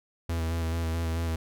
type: tone with vibrato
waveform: 45% pulse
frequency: 82.41 Hz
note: E2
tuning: in tune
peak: -27 dBFS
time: 0.29-1.36 s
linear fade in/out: 5 ms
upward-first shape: square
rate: 4.6 Hz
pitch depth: 24 cents each way
effects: none